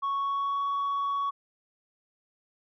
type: tone with pitch glide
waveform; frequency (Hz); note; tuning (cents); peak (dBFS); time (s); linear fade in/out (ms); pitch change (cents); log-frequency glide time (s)
sine; 1108.7 to 1120.9; C#6 to C#6; 0 to +19; -24; 0.02-1.31; 20; +19; 0.15-0.64
effects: tanh soft clip ceiling -25 dBFS